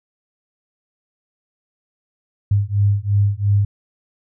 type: beating tone pair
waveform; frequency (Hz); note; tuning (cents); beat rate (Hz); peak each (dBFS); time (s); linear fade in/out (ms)
sine; 100 / 102.9; G2 / G#2; +35 / -16; 2.9; -17; 2.51-3.65; 5
effects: none